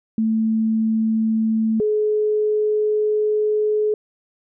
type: tone pair in turn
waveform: sine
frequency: 221.4 / 425 Hz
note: A3 / G#4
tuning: +11 / +40 cents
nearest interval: major seventh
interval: 1129 cents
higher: second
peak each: -16 dBFS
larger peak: neither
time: 0.18-1.8 / 1.8-3.94 s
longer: second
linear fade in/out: 2 ms
effects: none